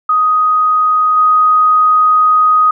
sine tone with level steps, 1250 Hz, D#6, 8 cents sharp, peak -8 / -6 dBFS, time 0.09-2.71 s, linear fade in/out 5 ms, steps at 1.16 s, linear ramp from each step 20 ms, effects none

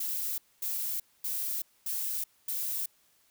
violet noise bursts, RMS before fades -33 dBFS, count 5, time 0-2.86 s, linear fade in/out 5 ms, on 380 ms, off 240 ms, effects white hiss -67 dBFS RMS until 3.3 s

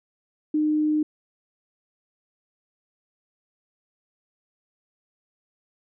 sine tone, 304.8 Hz, D#4, 36 cents flat, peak -19 dBFS, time 0.54-1.03 s, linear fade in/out 5 ms, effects none

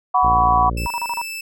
sine chord, F# suspended fourth, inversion none, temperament equal with one note detuned, 740 / 987.8 / 1132.7 Hz, F#5 / B5 / C#6, 0 / 0 / +37 cents, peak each -17 dBFS, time 0.14-0.7 s, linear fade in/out 10 ms
harmonic tone, 57.8 Hz, A#1, 14 cents flat, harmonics 1 / 2 / 3 / 4 / 5 / 6 / 7 / 8 / 9 / 10, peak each -23 / -29 / -33 / -35 / -37 / -39 / -40 / -41 / -42 / -43 dBFS, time 0.23-0.87 s, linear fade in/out 5 ms
sawtooth tone, 2637 Hz, E7, in tune, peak -24 dBFS, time 0.77-1.41 s, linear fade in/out 5 ms
sine tone bursts, 954 Hz, A#5, 40 cents sharp, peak -21 dBFS, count 5, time 0.86-1.215 s, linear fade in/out 0 ms, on 43 ms, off 35 ms
effects none

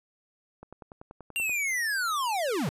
click train, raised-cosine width 1 ms, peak -30 dBFS, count 10, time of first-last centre 0.63-1.495 s, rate 10.4 Hz
square linear sweep, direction down, 2794 to 114.8 Hz, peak -27 dBFS, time 1.36-2.69 s, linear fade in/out 0 ms
effects resampled to 32000 Hz

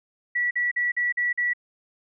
sine tone bursts, 1945 Hz, B6, 27 cents flat, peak -21 dBFS, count 6, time 0.35-1.535 s, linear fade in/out 10 ms, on 160 ms, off 45 ms, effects none

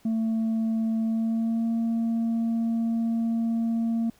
sine tone with pitch glide, 223.7 to 228.9 Hz, A3 to A#3, +29 to -31 cents, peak -20 dBFS, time 0.05-4.1 s, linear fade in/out 5 ms, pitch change +40 cents, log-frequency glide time 1.04-1.69 s, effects tanh soft clip ceiling -22 dBFS + pink hiss -60 dBFS RMS until 4.19 s

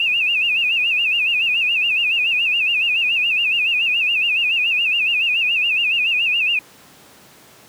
sine tone with vibrato, 2637 Hz, E7, in tune, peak -15 dBFS, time 0-6.59 s, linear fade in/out 2 ms, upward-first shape sine, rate 7.1 Hz, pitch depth 130 cents each way, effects pink hiss -46 dBFS RMS until 7.68 s + high-pass 150 Hz 12 dB/octave

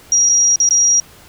sine tone with dropouts, 5710 Hz, F8, 37 cents sharp, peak -9 dBFS, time 0.12-1 s, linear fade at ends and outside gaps 1 ms, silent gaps 0.291-0.295 / 0.559-0.601 / 0.69-0.708 s, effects pink hiss -43 dBFS RMS until 1.28 s

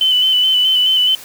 sine tone with vibrato, 3024 Hz, F#7, 37 cents sharp, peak -10 dBFS, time 0.01-1.15 s, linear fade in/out 2 ms, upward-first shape square, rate 4.7 Hz, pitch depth 24 cents each way, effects white hiss -36 dBFS RMS until 1.24 s

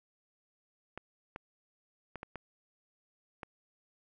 clicks, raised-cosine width 0.5 ms, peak -26 dBFS, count 6, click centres 0.976 / 1.361 / 2.157 / 2.231 / 2.357 / 3.432 s, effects none

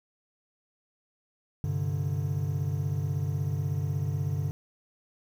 triangle chord, G suspended fourth, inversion none, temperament just, 98 / 130.67 / 147 Hz, G2 / C3 / D3, 0 / -2 / +2 cents, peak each -29 / -32 / -28 dBFS, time 1.64-4.51 s, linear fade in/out 0 ms, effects 9-bit

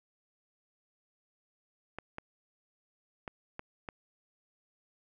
clicks, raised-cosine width 0.5 ms, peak -24 dBFS, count 5, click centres 1.986 / 2.184 / 3.278 / 3.594 / 3.888 s, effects none

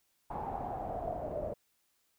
pink noise with low-pass filter sweep, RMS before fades -38 dBFS, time 0.3-1.54 s, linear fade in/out 10 ms, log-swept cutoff 870 to 580 Hz, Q 8.6, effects white hiss -75 dBFS RMS until 2.18 s

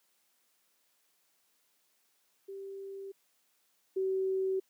sine tone pair in turn, 391.2 / 380.7 Hz, G4 / F#4, -4 / +49 cents, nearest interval unison, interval 47 cents, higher first, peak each -40 / -28 dBFS, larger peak second, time 2.48-3.12 / 3.96-4.6 s, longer neither, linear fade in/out 10 ms, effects white hiss -73 dBFS RMS until 4.69 s + high-pass 200 Hz 12 dB/octave

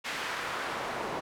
pink noise with band-pass filter sweep, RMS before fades -35 dBFS, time 0.04-1.21 s, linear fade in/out 20 ms, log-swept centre 2000 to 700 Hz, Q 0.93, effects none

